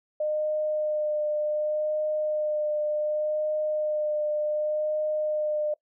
sine tone with vibrato, 607 Hz, D#5, 43 cents flat, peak -24 dBFS, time 0.2-5.74 s, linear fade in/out 5 ms, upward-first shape sine, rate 0.67 Hz, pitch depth 15 cents each way, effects noise-tail reverb RT60 0.1 s tail -23 dB re dry

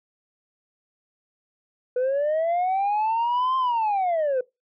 sine linear two-way sweep, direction up then down, 490 to 1055 to 490 Hz, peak -18 dBFS, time 1.96-4.41 s, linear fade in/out 5 ms, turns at 3.57 s, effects noise-tail reverb RT60 0.2 s tail -21 dB re dry + tanh soft clip ceiling -19 dBFS

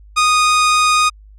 sawtooth tone, 1238 Hz, D#6, 9 cents flat, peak -7 dBFS, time 0.16-1.1 s, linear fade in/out 20 ms, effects added 51 Hz sine -39 dBFS peak until 1.38 s + resampled to 22050 Hz

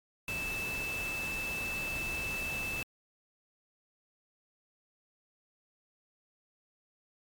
sine tone in noise, 2632 Hz, E7, 3 cents flat, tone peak -34 dBFS, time 0.28-2.83 s, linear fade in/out 2 ms, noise pink, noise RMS -41 dBFS, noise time 0.28-2.83 s, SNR +4 dB, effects MP3 96 kbps

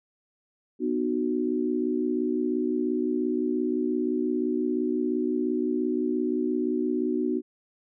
sine chord, B major, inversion none, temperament equal with one note detuned, 246.9 / 304.2 / 370 Hz, B3 / D#4 / F#4, 0 / -39 / 0 cents, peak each -28 dBFS, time 0.79-7.42 s, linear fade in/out 50 ms, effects none

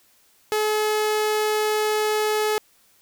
sawtooth tone, 427.1 Hz, G#4, 48 cents sharp, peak -16 dBFS, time 0.52-2.58 s, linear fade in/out 0 ms, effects white hiss -59 dBFS RMS until 3.01 s

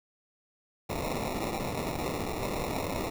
white noise with sample-and-hold, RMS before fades -33 dBFS, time 0.89-3.1 s, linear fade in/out 10 ms, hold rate 1575 Hz, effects none

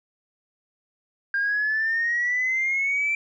sine exponential sweep, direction up, 1600 to 2349 Hz, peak -20 dBFS, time 1.34-3.15 s, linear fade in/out 2 ms, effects tanh soft clip ceiling -17 dBFS

